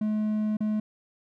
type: tone with dropouts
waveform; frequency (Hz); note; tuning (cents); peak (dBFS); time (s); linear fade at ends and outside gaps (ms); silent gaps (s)
triangle; 213.7; G#3; +50; -22; 0.01-0.8; 5; 0.57-0.605
effects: none